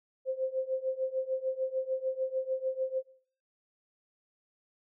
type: tone with tremolo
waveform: sine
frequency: 523.3 Hz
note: C5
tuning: in tune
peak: -26 dBFS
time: 0.25-3.03 s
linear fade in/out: 50 ms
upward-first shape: triangle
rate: 6.7 Hz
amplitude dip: 95%
effects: noise-tail reverb RT60 0.5 s tail -17 dB re dry